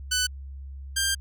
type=tone pair in turn; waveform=10% pulse; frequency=1500 / 1589.1 Hz; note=F#6 / G6; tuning=+23 / +23 cents; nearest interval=minor second; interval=100 cents; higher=second; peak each=-14 dBFS; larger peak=neither; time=0.11-0.27 / 0.96-1.15 s; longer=second; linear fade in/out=10 ms; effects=added 68 Hz sine -36 dBFS peak until 1.2 s